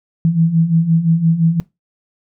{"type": "beating tone pair", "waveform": "sine", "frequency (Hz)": [160.9, 166.7], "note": ["E3", "E3"], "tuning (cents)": [-42, 20], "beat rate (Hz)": 5.8, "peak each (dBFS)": [-17, -12], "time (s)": [0.25, 1.6], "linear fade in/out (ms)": 0, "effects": ["noise-tail reverb RT60 0.2 s tail -21 dB re dry"]}